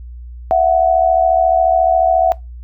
sine tone pair together, 665.8 / 740 Hz, E5 / F#5, +17 / 0 cents, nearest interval major second, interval 183 cents, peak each -12 dBFS, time 0.51-2.32 s, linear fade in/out 0 ms, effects noise-tail reverb RT60 0.2 s tail -21 dB re dry + added 60 Hz sine -29 dBFS peak until 2.63 s

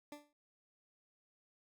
20% pulse tone with exponential decay, 293.7 Hz, D4, in tune, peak -39 dBFS, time 0.12-0.33 s, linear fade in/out 2 ms, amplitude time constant 45 ms, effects MP3 96 kbps

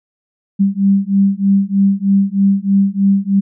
sine beating tone pair, 195.4 / 198.6 Hz, G3 / G3, -5 / +23 cents, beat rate 3.2 Hz, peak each -13 dBFS, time 0.59-3.41 s, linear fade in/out 20 ms, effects none

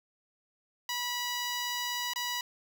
10% pulse tone with dropouts, 976 Hz, B5, 21 cents flat, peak -23 dBFS, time 0.89-2.41 s, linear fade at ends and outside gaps 2 ms, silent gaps 2.135-2.159 s, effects none

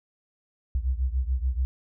sine beating tone pair, 61.74 / 68.64 Hz, B1 / C#2, 0 / -16 cents, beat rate 6.9 Hz, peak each -25 / -28 dBFS, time 0.75-1.65 s, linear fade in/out 0 ms, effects none

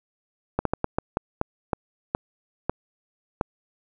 slowing click train, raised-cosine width 1 ms, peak -8 dBFS, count 11, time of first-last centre 0.59-3.412 s, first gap 63 ms, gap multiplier 1.31, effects none

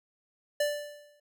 square tone with exponential decay, 587.3 Hz, D5, in tune, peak -24 dBFS, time 0.6-1.2 s, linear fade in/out 5 ms, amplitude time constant 130 ms, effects none

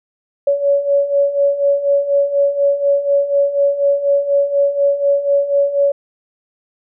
sine beating tone pair, 561 / 565.1 Hz, C#5 / C#5, +21 / +33 cents, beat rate 4.1 Hz, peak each -18 / -13 dBFS, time 0.47-5.92 s, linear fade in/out 5 ms, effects none

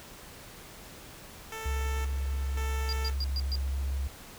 10% pulse tone with tremolo, 443.4 Hz, A4, 13 cents sharp, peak -29 dBFS, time 1.52-3.14 s, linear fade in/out 2 ms, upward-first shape square, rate 0.95 Hz, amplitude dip 75%
sine tone, 67.9 Hz, C#2, 35 cents flat, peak -28 dBFS, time 1.65-4.08 s, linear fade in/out 10 ms
triangle tone bursts, 4812 Hz, D8, 41 cents sharp, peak -31 dBFS, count 5, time 2.89-3.555 s, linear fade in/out 0 ms, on 37 ms, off 120 ms
effects pink hiss -48 dBFS RMS until 4.38 s

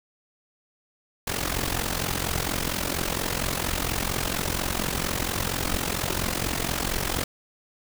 pink noise with amplitude modulation, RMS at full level -24 dBFS, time 1.27-7.24 s, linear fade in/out 5 ms, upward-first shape sine, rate 44.3 Hz, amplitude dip 80%, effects none

